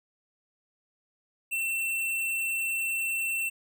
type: tone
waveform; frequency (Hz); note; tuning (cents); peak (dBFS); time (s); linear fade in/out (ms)
square; 2695; E7; +38; -28; 1.51-3.5; 20
effects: none